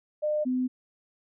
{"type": "tone pair in turn", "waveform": "sine", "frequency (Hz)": [604, 254], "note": ["D5", "B3"], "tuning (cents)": [48, 49], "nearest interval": "octave + minor third", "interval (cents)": 1499, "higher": "first", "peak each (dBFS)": -24, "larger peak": "neither", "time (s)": [[0.22, 0.45], [0.45, 0.68]], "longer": "neither", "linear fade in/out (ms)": 20, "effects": []}